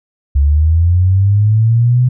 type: linear sweep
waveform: sine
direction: up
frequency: 68.3 to 127.2 Hz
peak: -7 dBFS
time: 0.35-2.09 s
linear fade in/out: 10 ms
effects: none